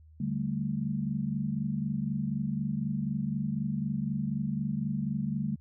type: chord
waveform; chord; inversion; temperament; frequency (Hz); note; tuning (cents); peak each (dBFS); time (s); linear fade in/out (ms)
sine; D suspended fourth; none; equal with one note detuned; 145.48 / 196 / 220; D3 / G3 / A3; -16 / 0 / 0; -33; 0.2-5.56; 5
effects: added 78 Hz sine -52 dBFS peak until 5.6 s